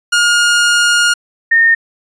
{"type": "tone pair in turn", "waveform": ["sawtooth", "sine"], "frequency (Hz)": [1424, 1830.9], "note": ["F6", "A#6"], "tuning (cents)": [33, -32], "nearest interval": "major third", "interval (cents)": 435, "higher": "second", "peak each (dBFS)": [-5, -6], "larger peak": "first", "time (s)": [[0.12, 1.14], [1.51, 1.75]], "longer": "first", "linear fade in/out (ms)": 10, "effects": ["resampled to 22050 Hz"]}